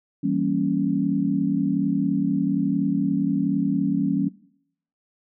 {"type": "chord", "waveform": "sine", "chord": "E diminished seventh", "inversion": "none", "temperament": "equal", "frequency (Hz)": [164.81, 196, 233.1, 277.2], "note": ["E3", "G3", "Bb3", "Db4"], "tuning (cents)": [0, 0, 0, 0], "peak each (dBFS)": [-28, -25, -28, -23], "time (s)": [0.23, 4.29], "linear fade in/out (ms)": 10, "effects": ["noise-tail reverb RT60 0.7 s tail -21 dB re dry"]}